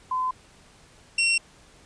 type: tone pair in turn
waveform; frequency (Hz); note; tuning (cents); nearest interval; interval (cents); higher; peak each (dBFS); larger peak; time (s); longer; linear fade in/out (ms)
sine / sawtooth; 1022 / 2728; C6 / F7; -41 / -41; octave + perfect fourth; 1700; second; -23 / -16; second; 0.11-0.31 / 1.18-1.38; neither; 5
effects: pink hiss -54 dBFS RMS until 1.85 s + resampled to 22050 Hz